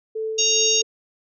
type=tone with tremolo; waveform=sine; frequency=440 Hz; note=A4; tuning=in tune; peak=-23 dBFS; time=0.15-0.83 s; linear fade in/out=10 ms; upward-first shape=sine; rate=2.5 Hz; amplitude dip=40%
type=harmonic tone; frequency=932.3 Hz; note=A#5; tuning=in tune; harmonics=3 / 4 / 5 / 6 / 7; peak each=-24 / -23 / -30 / -23 / -20 dBFS; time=0.38-0.82 s; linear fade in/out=10 ms
effects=none